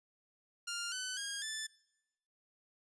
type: tone with pitch steps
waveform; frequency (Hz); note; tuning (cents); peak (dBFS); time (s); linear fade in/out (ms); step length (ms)
10% pulse; 1400 / 1509.2 / 1626.9 / 1753.7; F6 / F#6 / G#6 / A6; +4 / +34 / -36 / -6; -29; 0.67-1.67; 10; 250
effects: noise-tail reverb RT60 0.9 s tail -23 dB re dry + resampled to 22050 Hz